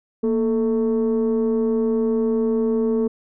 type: tone pair together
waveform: sine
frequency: 233.1 / 440 Hz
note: A#3 / A4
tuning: 0 / 0 cents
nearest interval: major seventh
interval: 1100 cents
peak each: -18 dBFS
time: 0.23-3.08 s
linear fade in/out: 10 ms
effects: tanh soft clip ceiling -14 dBFS